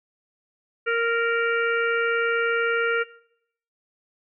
harmonic tone, 464.5 Hz, A#4, 6 cents flat, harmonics 1 / 3 / 4 / 5 / 6, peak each -24 / -24 / -31 / -31 / -35 dBFS, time 0.86-3.04 s, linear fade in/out 20 ms, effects noise-tail reverb RT60 0.7 s tail -19 dB re dry

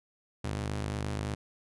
sawtooth ring-modulated tone, 103.1 Hz, G#2, 12 cents flat, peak -25 dBFS, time 0.44-1.35 s, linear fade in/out 5 ms, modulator 24.3 Hz, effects resampled to 24000 Hz

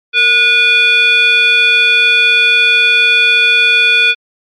sine tone with frequency modulation, 2452 Hz, D#7, 26 cents flat, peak -5 dBFS, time 0.13-4.15 s, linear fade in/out 50 ms, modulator 997 Hz, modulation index 0.9, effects tanh soft clip ceiling -1 dBFS + MP3 48 kbps

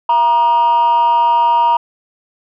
sine tone with amplitude modulation, 946 Hz, A#5, 25 cents sharp, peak -4 dBFS, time 0.09-1.77 s, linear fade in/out 5 ms, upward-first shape sine, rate 267 Hz, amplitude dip 65%, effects tanh soft clip ceiling -6 dBFS

